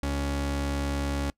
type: tone pair together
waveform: sawtooth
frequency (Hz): 70 / 140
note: C#2 / C#3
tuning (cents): +18 / +18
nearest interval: octave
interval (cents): 1200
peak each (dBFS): -24 / -25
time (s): 0.03-1.3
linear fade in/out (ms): 0
effects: noise-tail reverb RT60 0.1 s tail -23 dB re dry + low-pass 11000 Hz 12 dB/octave